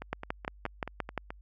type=two click trains; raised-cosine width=0.5 ms; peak=-16 / -23 dBFS; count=7 / 7; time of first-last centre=0.13-1.177 / 0.02-1.305 s; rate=5.73 / 4.67 Hz; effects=added 50 Hz sine -51 dBFS peak until 1.41 s